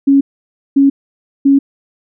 sine tone bursts, 276.5 Hz, C#4, 4 cents flat, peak -5 dBFS, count 3, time 0.07-1.59 s, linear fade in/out 10 ms, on 140 ms, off 550 ms, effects none

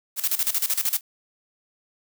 blue noise with tremolo, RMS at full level -22 dBFS, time 0.16-1.01 s, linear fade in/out 50 ms, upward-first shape square, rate 13 Hz, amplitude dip 80%, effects none

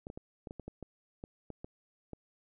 clicks, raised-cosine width 2 ms, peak -29 dBFS, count 12, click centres 0.069 / 0.101 / 0.175 / 0.472 / 0.509 / 0.597 / 0.68 / 0.827 / 1.239 / 1.503 / 1.645 / 2.133 s, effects none

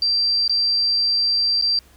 sine tone with dropouts, 4705 Hz, D8, 2 cents sharp, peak -16 dBFS, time 0.02-1.79 s, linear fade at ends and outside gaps 2 ms, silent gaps 0.479-0.495 / 1.614-1.622 s, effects added 64 Hz sine -50 dBFS peak until 1.96 s + pink hiss -53 dBFS RMS until 1.96 s

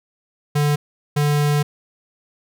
square tone bursts at uneven times, 146.83 Hz, D3, in tune, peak -16 dBFS, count 2, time 0.55-0.76 / 1.16-1.63 s, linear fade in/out 10 ms, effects none

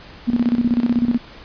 sine tone with tremolo, 238.7 Hz, A#3, 41 cents sharp, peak -12 dBFS, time 0.27-1.18 s, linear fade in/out 20 ms, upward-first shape square, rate 16 Hz, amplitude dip 75%, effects pink hiss -41 dBFS RMS until 1.44 s + resampled to 11025 Hz

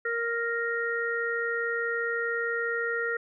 harmonic tone, 466.2 Hz, A#4, in tune, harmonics 1 / 3 / 4, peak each -31 / -31 / -31 dBFS, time 0.05-3.17 s, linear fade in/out 5 ms, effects none

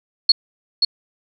sine tone with echo, 4343 Hz, C#8, 36 cents flat, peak -7 dBFS, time 0.29-0.32 s, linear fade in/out 5 ms, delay 530 ms, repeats 1, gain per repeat -5 dB, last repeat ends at 0.85 s, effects none

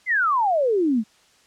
sine exponential sweep, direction down, 2128 to 205.4 Hz, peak -17 dBFS, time 0.06-1.04 s, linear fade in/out 50 ms, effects white hiss -57 dBFS RMS until 1.46 s + low-pass 7000 Hz 12 dB/octave

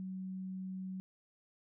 sine tone, 187.8 Hz, F#3, 26 cents sharp, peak -39 dBFS, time 0-1 s, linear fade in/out 0 ms, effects none

